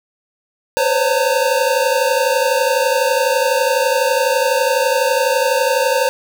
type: tone cluster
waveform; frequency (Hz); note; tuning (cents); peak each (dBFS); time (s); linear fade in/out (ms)
square; 505 / 525 / 557 / 909; B4 / C5 / C#5 / A#5; +39 / +6 / +8 / -44; -20; 0.77-6.09; 0
effects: none